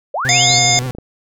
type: linear sweep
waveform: sine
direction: up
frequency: 493.9 to 4736 Hz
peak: -17 dBFS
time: 0.14-0.59 s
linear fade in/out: 5 ms
type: tone with vibrato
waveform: 40% pulse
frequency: 126.9 Hz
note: B2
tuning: 47 cents sharp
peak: -19 dBFS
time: 0.25-0.91 s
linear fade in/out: 0 ms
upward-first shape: triangle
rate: 12 Hz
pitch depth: 71 cents each way
type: harmonic tone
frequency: 714 Hz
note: F5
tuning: 38 cents sharp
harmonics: 1 / 3 / 5 / 7 / 9 / 10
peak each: -18 / -18 / -18 / -18 / -18 / -18 dBFS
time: 0.29-0.79 s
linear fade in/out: 0 ms
type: clicks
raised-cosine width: 2 ms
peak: -19 dBFS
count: 12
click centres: 0.503 / 0.541 / 0.583 / 0.648 / 0.698 / 0.742 / 0.775 / 0.822 / 0.862 / 0.9 / 0.95 / 0.985 s
effects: none